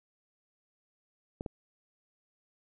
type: clicks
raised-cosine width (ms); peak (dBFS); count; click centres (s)
2; -23; 2; 1.409 / 1.462
effects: none